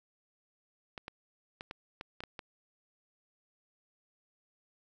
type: clicks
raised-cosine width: 0.3 ms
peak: -25 dBFS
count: 8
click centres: 0.978 / 1.081 / 1.609 / 1.711 / 2.011 / 2.205 / 2.237 / 2.392 s
effects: 11-bit

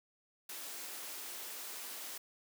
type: high-pass noise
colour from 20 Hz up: white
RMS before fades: -45 dBFS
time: 0.49-2.18 s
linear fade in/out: 5 ms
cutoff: 260 Hz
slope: 24 dB/octave
effects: none

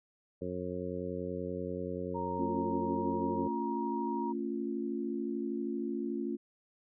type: harmonic tone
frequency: 90.4 Hz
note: F#2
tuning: 40 cents flat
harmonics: 1 / 2 / 3 / 4 / 5 / 6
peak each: -45 / -41 / -42 / -42 / -40 / -42 dBFS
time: 0.41-3.48 s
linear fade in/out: 10 ms
type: tone with pitch glide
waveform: sine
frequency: 932.3 to 944.2 Hz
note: A#5 to A#5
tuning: 0 to +22 cents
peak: -36 dBFS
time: 2.14-4.33 s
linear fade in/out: 20 ms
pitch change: +22 cents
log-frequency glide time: 2.7-3.14 s
type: chord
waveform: sine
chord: A augmented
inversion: none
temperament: equal with one note detuned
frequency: 224 / 277.2 / 349.2 Hz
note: A3 / C#4 / E#4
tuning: +31 / 0 / 0 cents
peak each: -37 dBFS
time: 2.38-6.37 s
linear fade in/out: 20 ms
effects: none

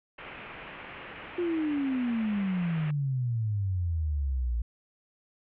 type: low-pass noise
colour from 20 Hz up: white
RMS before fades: -44 dBFS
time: 0.18-2.91 s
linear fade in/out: 5 ms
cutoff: 2800 Hz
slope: 48 dB/octave
type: exponential sweep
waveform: sine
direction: down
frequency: 357.2 to 56.1 Hz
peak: -26 dBFS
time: 1.38-4.62 s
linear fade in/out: 5 ms
effects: none

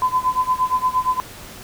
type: tone with tremolo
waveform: sine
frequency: 1016 Hz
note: B5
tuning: 49 cents sharp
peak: -13 dBFS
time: 0.02-1.2 s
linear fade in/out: 0 ms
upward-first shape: sine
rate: 8.6 Hz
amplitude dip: 90%
effects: pink hiss -38 dBFS RMS until 1.63 s

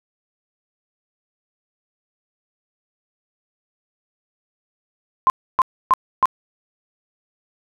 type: tone bursts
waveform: sine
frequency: 1046.5 Hz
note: C6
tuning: in tune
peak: -10 dBFS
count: 4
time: 5.27-6.256 s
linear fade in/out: 0 ms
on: 29 ms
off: 290 ms
effects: none

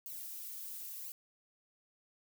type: noise with flanger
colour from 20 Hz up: violet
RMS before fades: -45 dBFS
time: 0.06-1.12 s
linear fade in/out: 0 ms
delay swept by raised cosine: 0.54 to 4.34 ms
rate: 0.95 Hz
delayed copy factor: -0.9
effects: none

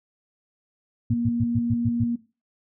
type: tone bursts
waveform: sine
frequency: 110 Hz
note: A2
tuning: in tune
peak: -20 dBFS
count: 7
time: 1.1-2.04 s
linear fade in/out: 5 ms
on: 40 ms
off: 110 ms
type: tone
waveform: sine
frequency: 236.2 Hz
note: A#3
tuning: 23 cents sharp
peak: -22 dBFS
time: 1.1-2.16 s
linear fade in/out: 10 ms
effects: noise-tail reverb RT60 0.3 s tail -17 dB re dry

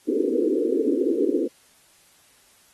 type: band-pass noise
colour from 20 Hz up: white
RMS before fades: -22 dBFS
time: 0.07-1.48 s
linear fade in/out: 20 ms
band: 250 to 480 Hz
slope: 96 dB/octave
effects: white hiss -57 dBFS RMS until 2.73 s + AAC 32 kbps

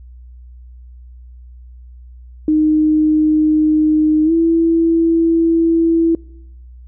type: tone with pitch glide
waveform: sine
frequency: 308.4 to 330.5 Hz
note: D#4 to E4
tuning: -15 to +5 cents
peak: -10 dBFS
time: 2.48-6.15 s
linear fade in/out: 2 ms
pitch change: +120 cents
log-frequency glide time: 4.24-4.32 s
effects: noise-tail reverb RT60 0.9 s tail -25 dB re dry + added 61 Hz sine -35 dBFS peak until 6.87 s

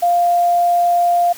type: tone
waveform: sine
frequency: 698.5 Hz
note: F5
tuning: in tune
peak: -11 dBFS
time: 0.02-1.33 s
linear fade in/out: 10 ms
effects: white hiss -37 dBFS RMS until 1.37 s

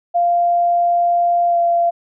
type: tone with pitch glide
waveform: sine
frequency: 695 to 687.4 Hz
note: F5 to F5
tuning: -9 to -28 cents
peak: -12 dBFS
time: 0.14-1.91 s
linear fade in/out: 20 ms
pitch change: -19 cents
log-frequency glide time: 1.48-1.57 s
effects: none

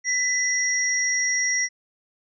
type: tone pair together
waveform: sine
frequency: 1994 / 5687 Hz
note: B6 / F8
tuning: +16 / +31 cents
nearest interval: octave + tritone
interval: 1815 cents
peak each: -23 dBFS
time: 0.04-1.69 s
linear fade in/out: 50 ms
effects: none

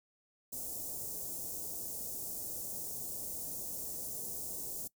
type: band-stop noise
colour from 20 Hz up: white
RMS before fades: -41 dBFS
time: 0.52-4.88 s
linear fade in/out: 10 ms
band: 660 to 6500 Hz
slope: 24 dB/octave
effects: noise-tail reverb RT60 0.1 s tail -21 dB re dry

